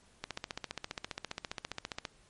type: click train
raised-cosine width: 0.2 ms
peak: -19 dBFS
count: 28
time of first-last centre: 0.24-2.052 s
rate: 14.9 Hz
effects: pink hiss -64 dBFS RMS until 2.29 s + MP3 48 kbps